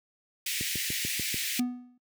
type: high-pass noise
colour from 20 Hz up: pink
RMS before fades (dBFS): -32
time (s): 0.46-1.6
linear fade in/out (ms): 5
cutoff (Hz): 1900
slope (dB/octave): 48
type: click train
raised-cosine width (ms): 3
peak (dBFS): -22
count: 6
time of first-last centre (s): 0.61-1.343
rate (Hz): 6.82
type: tone with exponential decay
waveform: triangle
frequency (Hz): 246.9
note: B3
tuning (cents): 0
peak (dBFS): -20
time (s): 1.59-1.98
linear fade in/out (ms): 5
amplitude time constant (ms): 84
effects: noise-tail reverb RT60 0.1 s tail -19 dB re dry + high-pass 80 Hz 12 dB/octave